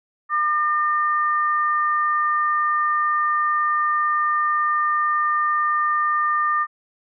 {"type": "tone pair together", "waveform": "sine", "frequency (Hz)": [1203, 1821.3], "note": ["D6", "A#6"], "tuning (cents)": [41, -41], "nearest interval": "perfect fifth", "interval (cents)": 718, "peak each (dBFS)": [-18, -25], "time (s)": [0.29, 6.67], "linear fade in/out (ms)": 50, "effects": []}